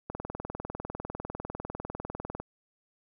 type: click train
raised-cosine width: 1 ms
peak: -21 dBFS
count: 47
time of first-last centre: 0.1-2.4 s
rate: 20 Hz
effects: none